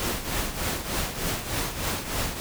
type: noise with tremolo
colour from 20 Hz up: pink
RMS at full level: -26 dBFS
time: 0-2.4 s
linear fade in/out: 0 ms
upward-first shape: triangle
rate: 3.3 Hz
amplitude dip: 70%
effects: none